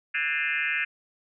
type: tone with frequency modulation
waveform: sine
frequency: 2093 Hz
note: C7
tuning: in tune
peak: -24 dBFS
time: 0.14-0.85 s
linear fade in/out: 10 ms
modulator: 152 Hz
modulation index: 3.8
effects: none